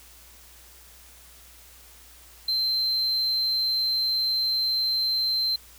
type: tone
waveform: triangle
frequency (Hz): 4114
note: C8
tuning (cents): -30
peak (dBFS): -21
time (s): 2.48-5.56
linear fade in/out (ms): 5
effects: added 60 Hz sine -54 dBFS peak until 5.78 s + white hiss -51 dBFS RMS until 5.78 s